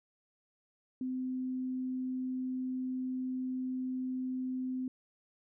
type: tone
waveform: sine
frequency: 256.7 Hz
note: C4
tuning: 33 cents flat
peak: -33 dBFS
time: 1.01-4.88 s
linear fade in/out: 2 ms
effects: none